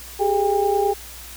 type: tone cluster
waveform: sine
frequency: 391.9 / 421.6 / 802 Hz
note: G4 / G#4 / G5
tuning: 0 / +26 / +39 cents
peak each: -21 dBFS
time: 0.19-0.94 s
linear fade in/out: 20 ms
effects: added 60 Hz sine -42 dBFS peak until 1.36 s + white hiss -39 dBFS RMS until 1.36 s